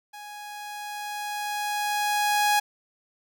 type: tone with level ramp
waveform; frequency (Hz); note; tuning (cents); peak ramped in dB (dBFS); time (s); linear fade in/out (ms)
sawtooth; 830.6; G#5; 0; -36 to -15; 0.13-2.6; 10
effects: none